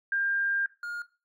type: tone pair in turn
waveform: sine / triangle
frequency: 1599 / 1421.1 Hz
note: G6 / F6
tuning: +34 / +30 cents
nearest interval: major second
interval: 204 cents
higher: first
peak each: -25 / -31 dBFS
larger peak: first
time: 0.12-0.66 / 0.83-1.02 s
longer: first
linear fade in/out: 2 ms
effects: noise-tail reverb RT60 0.3 s tail -17 dB re dry